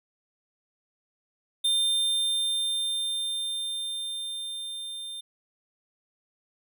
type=tone with level ramp; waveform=square; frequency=3600 Hz; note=A7; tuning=39 cents sharp; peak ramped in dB=-22 to -36 dBFS; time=1.64-5.21 s; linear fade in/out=10 ms; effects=none